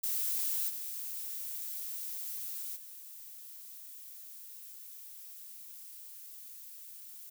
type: noise with level steps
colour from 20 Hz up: violet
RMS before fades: -33 / -40 / -49 dBFS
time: 0.03-7.3 s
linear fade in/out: 10 ms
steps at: 0.68 / 2.75 s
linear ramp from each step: 20 ms
effects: none